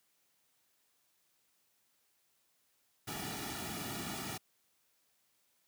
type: noise with comb filter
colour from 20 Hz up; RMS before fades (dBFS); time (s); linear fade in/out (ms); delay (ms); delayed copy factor
pink; -41; 3.07-4.38; 10; 1.9; -0.75
effects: white hiss -75 dBFS RMS until 5.67 s + high-pass 80 Hz 12 dB/octave